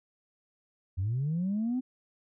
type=linear sweep; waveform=sine; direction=up; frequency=86 to 261.6 Hz; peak=-26 dBFS; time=0.97-1.81 s; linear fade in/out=20 ms; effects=tanh soft clip ceiling -24 dBFS